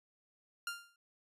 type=tone with exponential decay; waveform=sawtooth; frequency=1396.9 Hz; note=F6; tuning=in tune; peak=-31 dBFS; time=0.67-0.96 s; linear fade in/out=2 ms; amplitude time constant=63 ms; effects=resampled to 32000 Hz